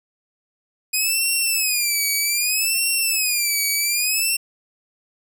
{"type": "tone with vibrato", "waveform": "10% pulse", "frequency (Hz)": 2489, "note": "D#7", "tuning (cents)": 0, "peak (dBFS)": -10, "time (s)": [0.93, 4.37], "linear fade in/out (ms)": 10, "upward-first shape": "sine", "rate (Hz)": 0.64, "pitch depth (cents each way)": 160, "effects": []}